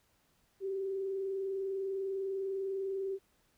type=tone with vibrato; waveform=sine; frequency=387.2 Hz; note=G4; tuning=21 cents flat; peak=-33 dBFS; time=0.6-3.19 s; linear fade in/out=50 ms; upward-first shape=triangle; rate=20 Hz; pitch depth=45 cents each way; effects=pink hiss -72 dBFS RMS until 3.57 s